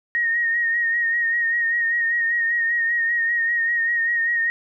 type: tone with vibrato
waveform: sine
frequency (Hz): 1864.7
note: A#6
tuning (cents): 0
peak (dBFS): -18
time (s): 0.15-4.5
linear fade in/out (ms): 0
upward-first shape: sine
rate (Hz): 5.1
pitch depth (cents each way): 36
effects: none